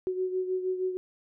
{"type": "beating tone pair", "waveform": "sine", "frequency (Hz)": [370, 376.4], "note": ["F#4", "F#4"], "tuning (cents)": [0, 30], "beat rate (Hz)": 6.4, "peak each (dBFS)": [-28, -35], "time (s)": [0.07, 0.97], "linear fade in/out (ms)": 0, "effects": []}